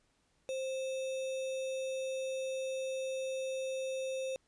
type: tone with sample-and-hold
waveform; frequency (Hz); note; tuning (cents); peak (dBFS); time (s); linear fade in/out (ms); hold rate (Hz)
sine; 526; C5; +9; -34; 0.49-4.36; 0; 3150
effects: pink hiss -74 dBFS RMS until 4.47 s + resampled to 22050 Hz